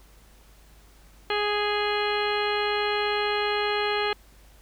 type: harmonic tone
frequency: 415.3 Hz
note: G#4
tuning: in tune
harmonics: 1 / 2 / 3 / 4 / 5 / 6 / 7 / 8 / 10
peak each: -27 / -30 / -32 / -33 / -34 / -35 / -35 / -36 / -37 dBFS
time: 1.3-4.13 s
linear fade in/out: 2 ms
effects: added 50 Hz sine -52 dBFS peak until 4.61 s + pink hiss -57 dBFS RMS until 4.61 s